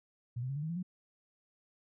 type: tone with pitch steps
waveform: sine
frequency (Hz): 119.8 / 128.4 / 137.61 / 147.49 / 158.08 / 169.42 / 181.58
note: A#2 / C3 / C#3 / D3 / D#3 / E3 / F#3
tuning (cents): +48 / -32 / -12 / +8 / +28 / +48 / -32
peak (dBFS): -34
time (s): 0.36-0.829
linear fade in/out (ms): 10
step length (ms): 67
effects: none